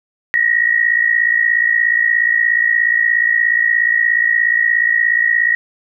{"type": "tone pair together", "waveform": "sine", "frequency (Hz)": [1864.7, 1921.6], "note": ["A#6", "B6"], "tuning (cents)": [0, -48], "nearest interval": "minor second", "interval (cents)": 52, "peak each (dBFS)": -14, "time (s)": [0.34, 5.55], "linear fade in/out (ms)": 0, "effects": []}